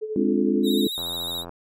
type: tone with tremolo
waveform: sine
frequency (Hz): 432.3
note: A4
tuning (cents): -31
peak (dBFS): -25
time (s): 0.01-0.89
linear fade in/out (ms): 20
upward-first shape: sine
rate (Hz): 11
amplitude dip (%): 60
type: chord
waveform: sine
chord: D half-diminished seventh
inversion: second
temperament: equal with one note detuned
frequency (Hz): 207.7 / 262.7 / 293.7 / 349.2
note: Ab3 / C4 / D4 / F4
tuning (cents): 0 / +7 / 0 / 0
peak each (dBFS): -24 / -24 / -25 / -25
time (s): 0.16-0.87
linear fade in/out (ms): 2
type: tone with vibrato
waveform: 45% pulse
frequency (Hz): 3786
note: A#7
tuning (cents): +26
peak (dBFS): -27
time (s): 0.63-1.45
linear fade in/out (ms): 50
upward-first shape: sine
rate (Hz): 14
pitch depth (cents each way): 59
type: click train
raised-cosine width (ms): 1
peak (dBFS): -23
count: 45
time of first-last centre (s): 0.98-1.493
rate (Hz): 85.7
effects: none